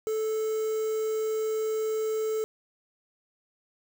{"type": "tone with quantisation", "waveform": "triangle", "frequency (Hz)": 437.3, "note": "A4", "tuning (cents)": -11, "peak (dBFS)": -24, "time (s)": [0.07, 2.44], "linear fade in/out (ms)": 0, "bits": 7, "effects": []}